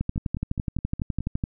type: two click trains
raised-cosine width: 5 ms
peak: -19 / -13 dBFS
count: 6 / 18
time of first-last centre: 0.16-1.206 / 0.01-1.439 s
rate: 4.78 / 11.9 Hz
effects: none